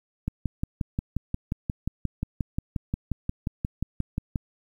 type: click train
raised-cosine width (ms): 5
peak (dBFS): -14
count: 24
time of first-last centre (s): 0.28-4.358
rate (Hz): 5.64
effects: 9-bit